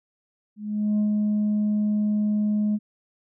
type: tone with ADSR envelope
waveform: sine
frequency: 210.1 Hz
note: G#3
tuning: 20 cents sharp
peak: -16 dBFS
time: 0.56-2.79 s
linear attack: 430 ms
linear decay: 99 ms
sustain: -2 dB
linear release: 44 ms
effects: tanh soft clip ceiling -18 dBFS